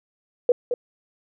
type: tone with echo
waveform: sine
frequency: 488.1 Hz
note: B4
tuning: 20 cents flat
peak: -12 dBFS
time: 0.49-0.52 s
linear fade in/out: 2 ms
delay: 220 ms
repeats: 1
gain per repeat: -8 dB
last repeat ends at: 0.74 s
effects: none